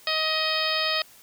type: harmonic tone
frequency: 629 Hz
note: D#5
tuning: 19 cents sharp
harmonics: 1 / 2 / 3 / 4 / 5 / 6 / 7 / 8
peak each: -31 / -31 / -31 / -31 / -31 / -31 / -31 / -31 dBFS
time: 0.07-1.02 s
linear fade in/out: 2 ms
effects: white hiss -52 dBFS RMS until 1.22 s